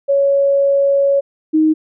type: tone pair in turn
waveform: sine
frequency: 557 / 312.6 Hz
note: C#5 / D#4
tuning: +8 / +8 cents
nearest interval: minor seventh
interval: 1000 cents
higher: first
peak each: -10 / -9 dBFS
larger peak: second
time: 0.08-1.21 / 1.53-1.74 s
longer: first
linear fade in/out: 20 ms
effects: none